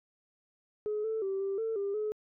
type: tone with pitch steps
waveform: sine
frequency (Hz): 422.7 / 441.9 / 387.4 / 391.9 / 447.9 / 399.1 / 426.2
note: G#4 / A4 / G4 / G4 / A4 / G4 / G#4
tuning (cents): +31 / +7 / -20 / 0 / +31 / +31 / +45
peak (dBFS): -29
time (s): 0.86-2.12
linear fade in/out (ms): 0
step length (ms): 180
effects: tanh soft clip ceiling -26 dBFS